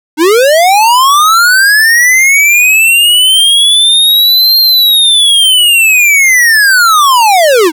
square linear two-way sweep, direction up then down, 292.4 to 4218 to 292.4 Hz, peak -4 dBFS, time 0.17-7.72 s, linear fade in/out 50 ms, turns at 4.59 s, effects none

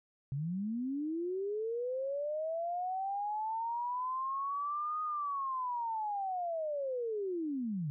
sine linear two-way sweep, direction up then down, 130.81 to 1244.5 to 139.1 Hz, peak -33 dBFS, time 0.32-7.9 s, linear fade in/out 0 ms, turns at 5.02 s, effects none

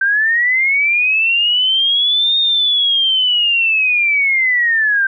sine linear two-way sweep, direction up then down, 1557 to 3696 to 1557 Hz, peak -11 dBFS, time 0.01-5.07 s, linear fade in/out 5 ms, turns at 2.38 s, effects none

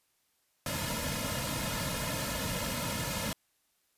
pink noise with comb filter, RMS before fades -34 dBFS, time 0.66-3.33 s, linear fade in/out 2 ms, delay 2.6 ms, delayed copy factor -1, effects white hiss -74 dBFS RMS until 3.97 s + resampled to 32000 Hz

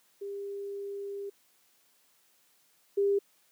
sine tone pair in turn, 400.2 / 400.2 Hz, G4 / G4, +36 / +36 cents, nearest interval unison, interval 0 cents, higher neither, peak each -35 / -23 dBFS, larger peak second, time 0.21-1.3 / 2.97-3.19 s, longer first, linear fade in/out 10 ms, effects white hiss -67 dBFS RMS until 3.51 s + high-pass 150 Hz 12 dB/octave

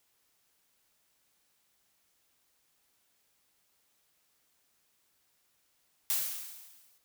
blue noise with exponential decay, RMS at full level -28 dBFS, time 6.1-6.98 s, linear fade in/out 0 ms, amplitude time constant 190 ms, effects white hiss -73 dBFS RMS until 7.04 s

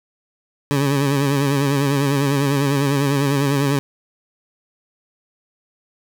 20% pulse tone with vibrato, 140.1 Hz, C#3, 19 cents sharp, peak -11 dBFS, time 0.71-3.79 s, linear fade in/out 0 ms, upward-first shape sine, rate 10 Hz, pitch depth 55 cents each way, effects none

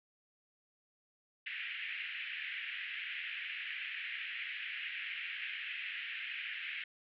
white band-pass noise, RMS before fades -42 dBFS, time 1.46-6.84 s, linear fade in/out 5 ms, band 1700 to 2900 Hz, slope 48 dB/octave, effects none

